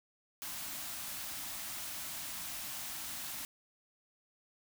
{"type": "band-stop noise", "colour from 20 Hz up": "white", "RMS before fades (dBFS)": -42, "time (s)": [0.42, 3.45], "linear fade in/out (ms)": 0, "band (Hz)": [350, 580], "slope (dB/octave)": 96, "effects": []}